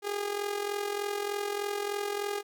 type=tone with amplitude modulation; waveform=sawtooth; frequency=408.4 Hz; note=G#4; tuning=29 cents flat; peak=-24 dBFS; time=0.02-2.43 s; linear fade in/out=50 ms; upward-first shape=sine; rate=43.3 Hz; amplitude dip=65%; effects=none